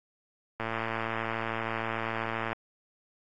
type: click train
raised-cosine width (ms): 0.5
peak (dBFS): -17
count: 219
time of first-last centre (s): 0.6-2.529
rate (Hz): 113
effects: AAC 32 kbps